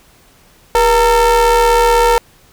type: ring-modulated tone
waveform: square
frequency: 220 Hz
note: A3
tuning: in tune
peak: -6 dBFS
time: 0.75-2.18 s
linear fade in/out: 0 ms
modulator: 698 Hz
effects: pink hiss -48 dBFS RMS until 2.52 s